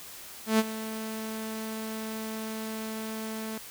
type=tone with ADSR envelope; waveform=sawtooth; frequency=220 Hz; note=A3; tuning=in tune; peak=-15 dBFS; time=0.46-3.58 s; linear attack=130 ms; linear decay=36 ms; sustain=-15 dB; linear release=4 ms; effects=white hiss -45 dBFS RMS until 3.7 s